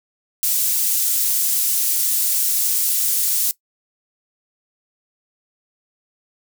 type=high-pass noise; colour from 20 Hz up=pink; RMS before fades=-19 dBFS; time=0.43-3.51 s; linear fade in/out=0 ms; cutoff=9300 Hz; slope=12 dB/octave; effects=noise-tail reverb RT60 0.1 s tail -19 dB re dry